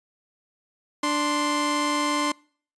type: tone pair together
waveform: sawtooth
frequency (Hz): 293.7 / 1046.6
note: D4 / C6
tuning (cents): 0 / 0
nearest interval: octave + minor seventh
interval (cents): 2200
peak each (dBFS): -21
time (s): 1.03-2.32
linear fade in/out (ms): 5
effects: noise-tail reverb RT60 0.5 s tail -26 dB re dry + resampled to 22050 Hz